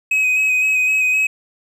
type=tone with vibrato; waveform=triangle; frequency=2531 Hz; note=D#7; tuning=29 cents sharp; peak=-12 dBFS; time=0.11-1.27 s; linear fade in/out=5 ms; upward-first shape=square; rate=3.9 Hz; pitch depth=16 cents each way; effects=none